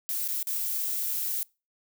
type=noise with dropouts; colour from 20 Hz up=violet; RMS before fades=-30 dBFS; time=0.09-1.43 s; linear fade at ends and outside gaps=0 ms; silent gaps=0.278-0.286 / 0.428-0.471 s; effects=noise-tail reverb RT60 0.3 s tail -25 dB re dry